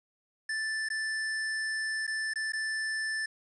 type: tone with dropouts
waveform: square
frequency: 1760 Hz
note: A6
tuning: in tune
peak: -31 dBFS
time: 0.49-3.26 s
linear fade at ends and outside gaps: 5 ms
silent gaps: 0.888-0.901 / 2.068-2.076 / 2.337-2.357 / 2.522-2.533 s
effects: resampled to 24000 Hz + 10-bit